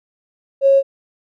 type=tone with tanh clipping; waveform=triangle; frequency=547 Hz; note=C#5; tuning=23 cents flat; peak=-8 dBFS; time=0.61-0.83 s; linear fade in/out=50 ms; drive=3 dB; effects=none